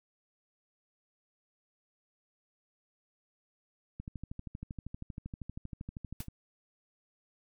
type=click train; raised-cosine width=5 ms; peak=-28 dBFS; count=30; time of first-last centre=4-6.283 s; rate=12.7 Hz
type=noise with exponential decay; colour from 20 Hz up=white; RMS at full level=-40 dBFS; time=6.2-6.28 s; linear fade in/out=2 ms; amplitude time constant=16 ms
effects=none